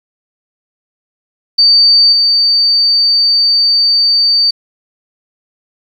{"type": "tone with level steps", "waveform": "sine", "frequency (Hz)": 4600, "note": "D8", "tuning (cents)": -37, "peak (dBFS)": [-4, -7], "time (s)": [1.58, 4.51], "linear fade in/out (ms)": 10, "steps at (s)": 2.12, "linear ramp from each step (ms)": 10, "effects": ["7-bit"]}